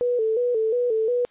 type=tone with vibrato; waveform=sine; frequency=464.6 Hz; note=A#4; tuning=6 cents flat; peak=-19 dBFS; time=0.01-1.25 s; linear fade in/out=0 ms; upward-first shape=square; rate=2.8 Hz; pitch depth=88 cents each way; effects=white hiss -59 dBFS RMS until 1.3 s + resampled to 8000 Hz